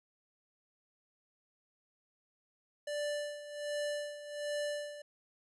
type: tone with tremolo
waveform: square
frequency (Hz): 587.3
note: D5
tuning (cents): 0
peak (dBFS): -34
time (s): 2.87-5.02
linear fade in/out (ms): 5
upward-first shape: sine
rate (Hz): 1.3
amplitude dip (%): 75
effects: resampled to 24000 Hz